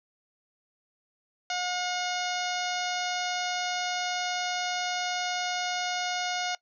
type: harmonic tone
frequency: 721 Hz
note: F#5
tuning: 45 cents flat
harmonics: 1 / 2 / 3 / 4 / 5 / 6 / 7 / 8 / 9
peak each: -32 / -35 / -37 / -38 / -39 / -40 / -40 / -41 / -42 dBFS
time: 1.5-6.55 s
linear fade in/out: 2 ms
effects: noise-tail reverb RT60 0.1 s tail -22 dB re dry